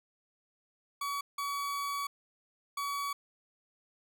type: tone bursts at uneven times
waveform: 40% pulse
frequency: 1134 Hz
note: C#6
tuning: 39 cents sharp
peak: -32 dBFS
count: 3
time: 1.01-1.21 / 1.38-2.07 / 2.77-3.13 s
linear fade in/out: 5 ms
effects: none